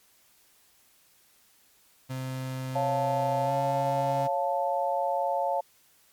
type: tone with pitch glide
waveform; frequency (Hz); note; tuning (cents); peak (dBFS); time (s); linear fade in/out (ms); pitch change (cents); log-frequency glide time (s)
35% pulse; 130.5 to 136.2; C3 to C#3; -4 to -30; -30; 2.09-4.28; 20; +74; 3.44-3.52
type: chord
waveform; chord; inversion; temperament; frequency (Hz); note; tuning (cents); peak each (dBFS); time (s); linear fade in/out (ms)
sine; Db augmented; none; equal; 554.4 / 698.5 / 880; Db5 / F5 / A5; 0 / 0 / 0; -29; 2.75-5.61; 10
effects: white hiss -62 dBFS RMS until 6.12 s + MP3 96 kbps